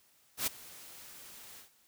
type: noise with ADSR envelope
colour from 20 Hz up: white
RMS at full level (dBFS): -30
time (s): 0.37-1.7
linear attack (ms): 100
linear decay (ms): 11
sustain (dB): -21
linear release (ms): 120
effects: white hiss -67 dBFS RMS until 1.87 s